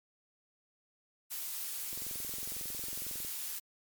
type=noise; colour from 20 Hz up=blue; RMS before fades=-39 dBFS; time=1.3-3.6 s; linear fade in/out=20 ms
type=click train; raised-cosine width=2 ms; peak=-37 dBFS; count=30; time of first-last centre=1.93-3.248 s; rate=22 Hz
effects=MP3 96 kbps